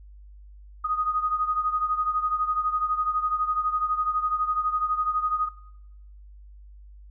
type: beating tone pair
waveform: sine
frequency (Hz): 1242 / 1254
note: D#6 / D#6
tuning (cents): -3 / +13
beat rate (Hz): 12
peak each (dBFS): -25 / -29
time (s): 0.84-5.49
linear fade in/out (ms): 10
effects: noise-tail reverb RT60 0.8 s tail -17 dB re dry + added 50 Hz sine -44 dBFS peak until 7.1 s